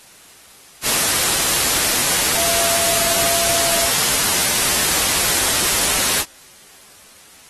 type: tone in noise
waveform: sine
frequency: 678 Hz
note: E5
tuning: 49 cents sharp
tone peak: -25 dBFS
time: 2.34-3.9 s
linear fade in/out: 50 ms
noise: white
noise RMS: -17 dBFS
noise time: 0.82-6.25 s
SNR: -11 dB
effects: white hiss -45 dBFS RMS until 7.49 s + AAC 32 kbps